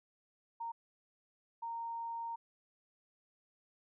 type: tone bursts at uneven times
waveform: sine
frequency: 925 Hz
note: A#5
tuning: 14 cents flat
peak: -38 dBFS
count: 2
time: 0.6-0.72 / 1.62-2.36 s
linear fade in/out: 10 ms
effects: none